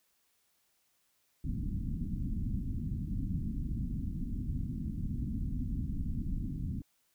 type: low-pass noise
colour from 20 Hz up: pink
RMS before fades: -35 dBFS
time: 1.44-6.82 s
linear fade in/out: 2 ms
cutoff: 270 Hz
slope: 48 dB/octave
effects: white hiss -74 dBFS RMS until 7.14 s